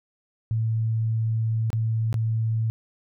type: tone with dropouts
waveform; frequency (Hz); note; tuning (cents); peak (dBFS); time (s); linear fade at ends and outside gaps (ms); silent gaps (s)
sine; 112; A2; +31; -21; 0.51-2.7; 0; 1.703-1.73 / 2.128-2.142
effects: none